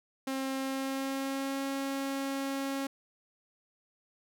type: tone with pitch glide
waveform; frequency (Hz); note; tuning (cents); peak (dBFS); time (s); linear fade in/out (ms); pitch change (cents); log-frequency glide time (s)
sawtooth; 267.1 to 273.2; C4 to C#4; +36 to -25; -28; 0.27-2.87; 5; +39; 0.58-1.63
effects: none